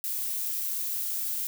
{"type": "noise", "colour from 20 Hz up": "violet", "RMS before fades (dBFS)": -31, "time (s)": [0.04, 1.47], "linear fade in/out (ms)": 0, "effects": []}